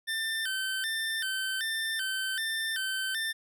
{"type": "tone with vibrato", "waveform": "25% pulse", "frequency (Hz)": 1661.2, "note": "G#6", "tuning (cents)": 0, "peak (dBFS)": -26, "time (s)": [0.07, 3.33], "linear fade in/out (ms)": 20, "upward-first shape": "square", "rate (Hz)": 1.3, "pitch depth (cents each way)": 130, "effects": []}